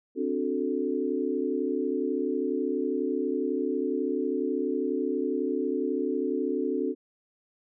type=chord; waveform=sine; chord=D dominant seventh; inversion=third; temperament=equal; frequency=261.6 / 293.7 / 370 / 440 Hz; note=C4 / D4 / F#4 / A4; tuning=0 / 0 / 0 / 0 cents; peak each=-31 dBFS; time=0.15-6.95 s; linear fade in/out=50 ms; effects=none